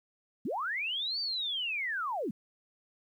sine linear two-way sweep, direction up then down, 170 to 4657 to 170 Hz, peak -31 dBFS, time 0.45-2.31 s, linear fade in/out 5 ms, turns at 1.2 s, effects 11-bit

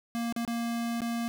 square tone with dropouts, 233.6 Hz, A#3, 4 cents sharp, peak -30 dBFS, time 0.15-1.28 s, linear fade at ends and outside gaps 0 ms, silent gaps 0.325-0.363 / 0.45-0.477 / 1.006-1.018 s, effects none

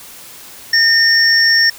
sine tone pair together, 1824 / 5470 Hz, A#6 / F8, -38 / -37 cents, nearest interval octave + perfect fifth, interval 1901 cents, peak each -11 dBFS, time 0.73-1.7 s, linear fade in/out 5 ms, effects white hiss -36 dBFS RMS until 1.78 s

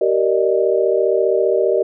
sine chord, Eb major seventh, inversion first, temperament equal with one note detuned, 385 / 466.2 / 587.3 / 622.3 Hz, G4 / Bb4 / D5 / Eb5, -31 / 0 / 0 / 0 cents, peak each -17 / -18 / -21 / -20 dBFS, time 0.01-1.83 s, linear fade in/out 5 ms, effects none

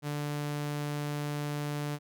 sawtooth tone, 146.83 Hz, D3, in tune, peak -28 dBFS, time 0.02-1.99 s, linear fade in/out 50 ms, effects none

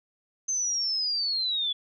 sine linear sweep, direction down, 6272 to 3394 Hz, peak -25 dBFS, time 0.48-1.73 s, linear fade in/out 10 ms, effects none

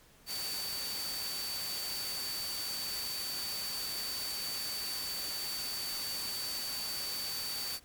sine tone in noise, 4560 Hz, C#8, 48 cents sharp, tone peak -37 dBFS, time 0.26-7.8 s, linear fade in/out 50 ms, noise white, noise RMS -40 dBFS, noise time 0.26-7.8 s, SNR 0 dB, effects pink hiss -61 dBFS RMS until 7.84 s + MP3 96 kbps

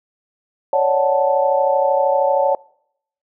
sine chord, D major seventh, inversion third, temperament equal, 554.4 / 587.3 / 740 / 880 Hz, C#5 / D5 / F#5 / A5, 0 / 0 / 0 / 0 cents, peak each -16 / -21 / -21 / -19 dBFS, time 0.73-2.55 s, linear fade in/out 2 ms, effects noise-tail reverb RT60 0.7 s tail -24 dB re dry

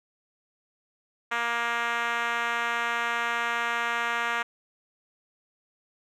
5% pulse tone with band-pass filter, 235.1 Hz, A#3, 15 cents sharp, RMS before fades -28 dBFS, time 1.31-4.43 s, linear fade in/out 10 ms, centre 1400 Hz, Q 1.1, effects none

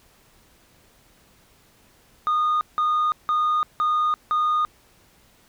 sine tone bursts, 1228 Hz, D#6, 23 cents flat, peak -16 dBFS, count 5, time 2.27-4.65 s, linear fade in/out 0 ms, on 340 ms, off 170 ms, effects tanh soft clip ceiling -17 dBFS + pink hiss -57 dBFS RMS until 5.48 s

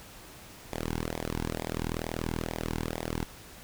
sawtooth tone with flanger, 40.48 Hz, E1, 31 cents flat, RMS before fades -34 dBFS, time 0.72-3.25 s, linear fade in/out 0 ms, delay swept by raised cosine 0.69 to 1.68 ms, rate 2.2 Hz, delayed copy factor -1, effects pink hiss -49 dBFS RMS until 3.63 s

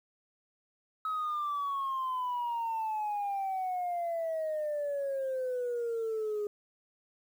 sine exponential sweep, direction down, 1283 to 412.1 Hz, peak -29 dBFS, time 1.05-6.47 s, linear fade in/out 2 ms, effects tanh soft clip ceiling -28 dBFS + 10-bit

